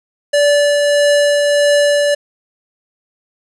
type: tone with tremolo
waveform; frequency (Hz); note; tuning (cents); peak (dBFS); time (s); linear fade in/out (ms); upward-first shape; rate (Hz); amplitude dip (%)
square; 580; D5; -22; -9; 0.33-2.15; 10; triangle; 1.6; 30
effects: resampled to 24000 Hz + 7-bit